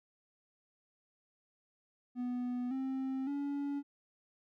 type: tone with pitch steps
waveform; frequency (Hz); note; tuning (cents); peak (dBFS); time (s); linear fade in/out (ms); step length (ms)
triangle; 246.9 / 264.6 / 283.6; B3 / C4 / C#4; 0 / +20 / +40; -32; 2.15-3.83; 50; 560
effects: none